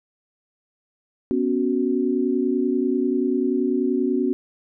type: chord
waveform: sine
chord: B suspended second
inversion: none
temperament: equal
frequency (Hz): 246.9 / 277.2 / 370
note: B3 / C#4 / F#4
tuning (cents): 0 / 0 / 0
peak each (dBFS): -23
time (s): 1.31-4.33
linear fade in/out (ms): 0
effects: none